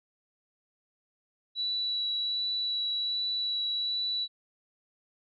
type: tone with vibrato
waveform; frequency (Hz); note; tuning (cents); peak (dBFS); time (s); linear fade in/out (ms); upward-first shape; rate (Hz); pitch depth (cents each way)
sine; 3933; B7; -8; -28; 1.55-4.28; 50; sine; 1.3; 9
effects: none